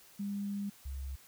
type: tone pair in turn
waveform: sine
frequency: 201.4 / 67.21 Hz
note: G3 / C2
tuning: +47 / +47 cents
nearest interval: octave + perfect fifth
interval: 1900 cents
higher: first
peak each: -34 / -37 dBFS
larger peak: first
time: 0.19-0.7 / 0.85-1.16 s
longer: first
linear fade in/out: 10 ms
effects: white hiss -59 dBFS RMS until 1.27 s